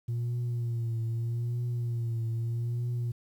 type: tone with vibrato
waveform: sine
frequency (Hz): 117.4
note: A#2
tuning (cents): +13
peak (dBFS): -26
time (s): 0.08-3.12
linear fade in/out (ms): 10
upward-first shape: triangle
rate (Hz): 0.8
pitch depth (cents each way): 59
effects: tanh soft clip ceiling -27 dBFS + 10-bit